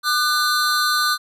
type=tone cluster; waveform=square; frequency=1202 / 1495 / 4116 Hz; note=D6 / F#6 / C8; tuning=+40 / +17 / -29 cents; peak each=-21 / -22 / -23 dBFS; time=0.03-1.18 s; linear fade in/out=50 ms; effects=resampled to 32000 Hz